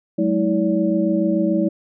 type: tone cluster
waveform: sine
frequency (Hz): 187.1 / 214 / 323.2 / 572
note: F#3 / A3 / E4 / D5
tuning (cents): +20 / -48 / -34 / -46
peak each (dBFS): -22 / -22 / -19 / -24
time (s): 0.18-1.69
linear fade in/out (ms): 10
effects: none